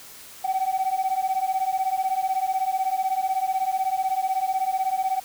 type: beating tone pair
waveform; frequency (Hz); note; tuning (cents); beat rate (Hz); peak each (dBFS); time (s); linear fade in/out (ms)
sine; 753 / 769; F#5 / G5; +30 / -33; 16; -23; 0.44-5.2; 10
effects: tanh soft clip ceiling -18 dBFS + white hiss -44 dBFS RMS until 5.24 s